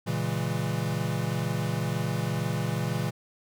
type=chord; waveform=square; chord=A# half-diminished seventh; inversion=none; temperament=equal; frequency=116.54 / 138.59 / 164.81 / 207.7 Hz; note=A#2 / C#3 / E3 / G#3; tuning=0 / 0 / 0 / 0 cents; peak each=-32 / -33 / -32 / -37 dBFS; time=0.06-3.11 s; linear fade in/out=20 ms; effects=none